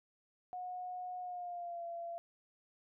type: tone with pitch glide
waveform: sine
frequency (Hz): 727 to 682.2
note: F#5 to F5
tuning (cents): -31 to -41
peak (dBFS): -40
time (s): 0.53-2.18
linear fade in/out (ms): 0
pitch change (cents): -110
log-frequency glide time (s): 1.2-1.84
effects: none